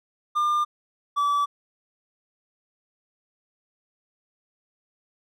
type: tone pair in turn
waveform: triangle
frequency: 1200 / 1152.5 Hz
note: D6 / D6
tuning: +37 / -33 cents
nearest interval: minor second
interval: 70 cents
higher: first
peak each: -18 dBFS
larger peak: neither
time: 0.35-0.65 / 1.16-1.46 s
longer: neither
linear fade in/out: 20 ms
effects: none